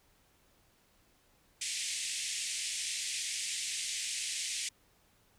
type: band-pass noise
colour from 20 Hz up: white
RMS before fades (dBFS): -37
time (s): 1.61-4.69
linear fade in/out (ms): 5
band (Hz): 2000 to 9200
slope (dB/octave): 48
effects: pink hiss -68 dBFS RMS until 5.38 s